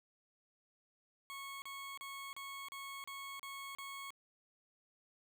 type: tone bursts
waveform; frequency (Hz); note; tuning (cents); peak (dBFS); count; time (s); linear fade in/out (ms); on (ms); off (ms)
20% pulse; 1100; C#6; -14; -40; 8; 1.3-4.105; 0; 320; 35
effects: none